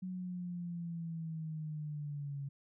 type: linear sweep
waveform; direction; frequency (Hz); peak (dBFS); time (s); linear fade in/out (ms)
sine; down; 185.6 to 138.59; -38; 0.02-2.49; 10
effects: none